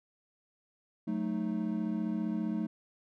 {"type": "chord", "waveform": "triangle", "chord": "D# diminished", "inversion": "first", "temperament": "equal", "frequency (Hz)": [185, 220, 311.1], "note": ["F#3", "A3", "D#4"], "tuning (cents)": [0, 0, 0], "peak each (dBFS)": [-34, -31, -35], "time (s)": [1.07, 2.67], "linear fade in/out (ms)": 10, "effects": []}